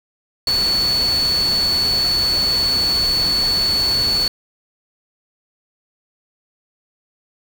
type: tone in noise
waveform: sine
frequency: 4435 Hz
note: C#8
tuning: in tune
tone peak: -15 dBFS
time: 0.47-4.28 s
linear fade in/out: 2 ms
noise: pink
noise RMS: -27 dBFS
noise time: 0.47-4.28 s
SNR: +9 dB
effects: none